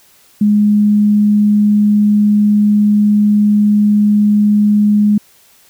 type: tone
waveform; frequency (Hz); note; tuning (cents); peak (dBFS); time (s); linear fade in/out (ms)
sine; 208.2; G#3; +5; -7; 0.41-5.18; 5
effects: white hiss -48 dBFS RMS until 5.69 s